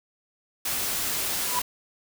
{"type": "noise", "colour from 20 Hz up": "white", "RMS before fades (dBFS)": -28, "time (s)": [0.65, 1.62], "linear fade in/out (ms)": 5}
{"type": "tone with exponential growth", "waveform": "triangle", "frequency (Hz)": 988, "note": "B5", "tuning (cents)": 0, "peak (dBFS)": -19, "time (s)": [1.42, 1.59], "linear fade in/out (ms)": 0, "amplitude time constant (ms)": 36}
{"effects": []}